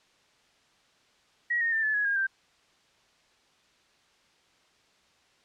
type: tone with pitch steps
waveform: sine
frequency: 1908 / 1847.3 / 1788.5 / 1731.5 / 1676.4 / 1623.1 / 1571.4 Hz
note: A#6 / A#6 / A6 / A6 / G#6 / G#6 / G6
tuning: +40 / -16 / +28 / -28 / +16 / -40 / +4 cents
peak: -24 dBFS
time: 1.5-2.27 s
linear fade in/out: 10 ms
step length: 110 ms
effects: white hiss -64 dBFS RMS until 5.44 s + low-pass 5000 Hz 12 dB/octave